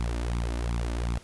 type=tone with flanger; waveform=sawtooth; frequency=58.4 Hz; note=A#1; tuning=4 cents sharp; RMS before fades=-29 dBFS; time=0-1.18 s; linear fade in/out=0 ms; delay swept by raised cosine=0.82 to 3.42 ms; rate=2.7 Hz; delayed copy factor=+0.75; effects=pink hiss -53 dBFS RMS until 1.23 s + resampled to 24000 Hz